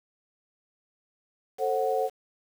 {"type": "chord", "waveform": "sine", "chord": "F# diminished", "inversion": "first", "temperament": "just", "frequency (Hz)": [444, 532.8, 740], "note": ["A4", "C5", "F#5"], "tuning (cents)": [16, 31, 0], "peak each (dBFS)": -28, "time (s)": [1.58, 2.1], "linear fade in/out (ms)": 50, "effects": ["8-bit"]}